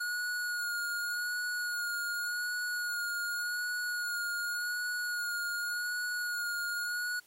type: tone with vibrato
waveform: square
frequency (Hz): 1443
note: F#6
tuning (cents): -44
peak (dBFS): -33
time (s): 0-7.2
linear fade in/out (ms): 10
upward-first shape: sine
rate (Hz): 0.87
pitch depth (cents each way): 22
effects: white hiss -63 dBFS RMS until 7.26 s + AAC 48 kbps